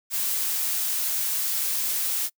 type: noise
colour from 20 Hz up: blue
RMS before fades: -26 dBFS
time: 0.1-2.3 s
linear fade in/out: 50 ms
effects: noise-tail reverb RT60 0.1 s tail -26 dB re dry